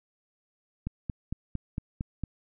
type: click train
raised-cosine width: 5 ms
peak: -19 dBFS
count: 7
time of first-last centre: 0.87-2.237 s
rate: 4.39 Hz
effects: none